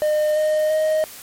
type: tone with pitch steps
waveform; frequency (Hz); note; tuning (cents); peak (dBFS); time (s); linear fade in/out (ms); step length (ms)
triangle; 608 / 615.8 / 623.7; D#5 / D#5 / D#5; -40 / -18 / +4; -14; 0.02-1.04; 0; 340
effects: white hiss -39 dBFS RMS until 1.22 s + MP3 64 kbps